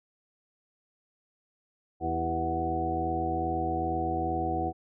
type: harmonic tone with a mistuned harmonic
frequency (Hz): 82.41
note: E2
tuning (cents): 0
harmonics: 1 / 2 / 3 / 4 / 5 / 6 / 8 / 9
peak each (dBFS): -35 / -40 / -41 / -33 / -39 / -38 / -42 / -30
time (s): 2-4.73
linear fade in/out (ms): 50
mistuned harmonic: 5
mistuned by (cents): -61
effects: none